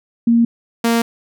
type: tone pair in turn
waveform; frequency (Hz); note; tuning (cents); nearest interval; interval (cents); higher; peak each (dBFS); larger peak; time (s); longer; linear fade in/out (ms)
sine / sawtooth; 233.1 / 231.8; A#3 / A#3; 0 / -10; unison; 10; first; -9; neither; 0.27-0.45 / 0.84-1.02; neither; 5
effects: none